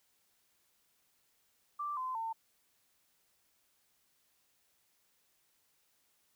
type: tone with pitch steps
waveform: sine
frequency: 1174.7 / 1028.6 / 900.6 Hz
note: D6 / C6 / A5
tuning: 0 / -30 / +40 cents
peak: -35 dBFS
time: 1.79-2.33 s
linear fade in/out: 10 ms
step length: 180 ms
effects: white hiss -74 dBFS RMS until 6.35 s